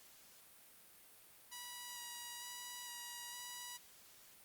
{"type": "tone with vibrato", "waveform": "5% pulse", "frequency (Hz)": 967, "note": "B5", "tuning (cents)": -37, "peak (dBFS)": -35, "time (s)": [1.51, 3.78], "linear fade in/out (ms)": 20, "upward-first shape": "square", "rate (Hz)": 1.1, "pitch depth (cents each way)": 12, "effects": ["white hiss -62 dBFS RMS until 4.44 s", "Opus 48 kbps"]}